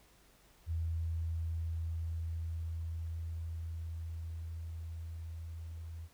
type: tone with level ramp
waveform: sine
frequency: 82.2 Hz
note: E2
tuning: 4 cents flat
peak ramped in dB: -32 to -42 dBFS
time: 0.66-6.09 s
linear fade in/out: 50 ms
effects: added 50 Hz sine -67 dBFS peak until 6.13 s + pink hiss -65 dBFS RMS until 6.13 s